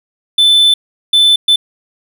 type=tone bursts at uneven times; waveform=triangle; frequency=3520 Hz; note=A7; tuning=in tune; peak=-4 dBFS; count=3; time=0.38-0.74 / 1.13-1.36 / 1.48-1.56 s; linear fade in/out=5 ms; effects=none